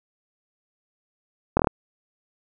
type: slowing click train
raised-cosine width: 1 ms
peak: -4 dBFS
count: 5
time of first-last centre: 1.57-1.672 s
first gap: 24 ms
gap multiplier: 1.04
effects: none